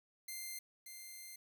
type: tone pair in turn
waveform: 5% pulse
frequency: 2093 / 2093 Hz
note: C7 / C7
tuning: 0 / 0 cents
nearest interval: unison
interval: 0 cents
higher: neither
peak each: -33 / -39 dBFS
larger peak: first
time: 0.28-0.59 / 0.86-1.36 s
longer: second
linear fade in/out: 5 ms
effects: 11-bit